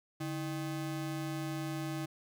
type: ring-modulated tone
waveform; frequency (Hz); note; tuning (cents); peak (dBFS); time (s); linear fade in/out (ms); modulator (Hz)
square; 233.1; A#3; 0; -33; 0.2-2.06; 10; 89
effects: none